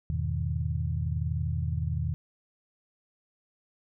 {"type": "chord", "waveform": "sine", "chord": "E major seventh", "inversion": "none", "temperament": "equal", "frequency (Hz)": [82.41, 103.83, 123.47, 155.56], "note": ["E2", "G#2", "B2", "D#3"], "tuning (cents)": [0, 0, 0, 0], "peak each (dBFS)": [-30, -36, -33, -33], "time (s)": [0.1, 2.14], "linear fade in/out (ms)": 0, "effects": []}